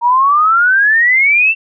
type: exponential sweep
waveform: sine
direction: up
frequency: 932.3 to 2719 Hz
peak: -7 dBFS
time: 0.01-1.55 s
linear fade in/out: 50 ms
effects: none